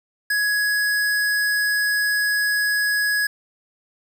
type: tone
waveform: square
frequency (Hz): 1673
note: G#6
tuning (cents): +12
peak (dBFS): -19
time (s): 0.3-3.27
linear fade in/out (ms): 5
effects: 8-bit